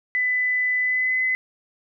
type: tone with pitch glide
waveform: sine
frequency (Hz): 2000 to 2027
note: B6 to B6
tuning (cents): +21 to +45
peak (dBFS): -19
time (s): 0.15-1.35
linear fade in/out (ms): 0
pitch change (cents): +24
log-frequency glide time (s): 0.81-1.18
effects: none